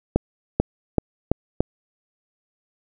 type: accelerating click train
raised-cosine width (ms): 2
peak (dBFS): -3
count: 5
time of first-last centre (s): 0.16-1.606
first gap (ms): 440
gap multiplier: 0.87
effects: none